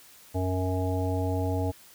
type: harmonic tone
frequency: 92.5 Hz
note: F#2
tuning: in tune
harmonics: 1 / 3 / 5 / 7 / 9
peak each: -27 / -32 / -34 / -35 / -37 dBFS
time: 0.34-1.72 s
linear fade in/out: 20 ms
effects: white hiss -53 dBFS RMS until 1.94 s